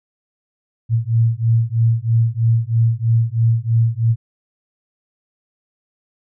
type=beating tone pair; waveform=sine; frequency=113.2 / 116.3 Hz; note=A2 / A#2; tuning=+50 / -4 cents; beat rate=3.1 Hz; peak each=-16 dBFS; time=0.89-4.16 s; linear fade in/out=50 ms; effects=none